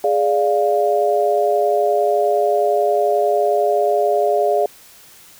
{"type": "chord", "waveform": "sine", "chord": "D diminished", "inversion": "second", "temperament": "equal", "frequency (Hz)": [415.3, 587.3, 698.5], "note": ["Ab4", "D5", "F5"], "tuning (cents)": [0, 0, 0], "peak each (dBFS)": -18, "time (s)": [0.04, 4.66], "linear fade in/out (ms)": 2, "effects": ["white hiss -45 dBFS RMS until 5.39 s"]}